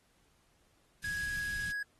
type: band-stop noise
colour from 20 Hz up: pink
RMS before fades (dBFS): -45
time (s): 1.03-1.72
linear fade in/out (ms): 10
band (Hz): 150 to 2800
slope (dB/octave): 12
type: tone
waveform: triangle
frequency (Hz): 1661.2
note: G#6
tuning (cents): 0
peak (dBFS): -32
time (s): 1.04-1.83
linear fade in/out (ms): 5
effects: pink hiss -71 dBFS RMS until 1.99 s + AAC 32 kbps